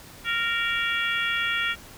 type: harmonic tone with a mistuned harmonic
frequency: 464 Hz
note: A#4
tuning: 8 cents flat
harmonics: 3 / 4 / 5 / 6 / 7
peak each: -28 / -29 / -30 / -31 / -31 dBFS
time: 0.24-1.76 s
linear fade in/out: 50 ms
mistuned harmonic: 7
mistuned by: +47 cents
effects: pink hiss -46 dBFS RMS until 1.97 s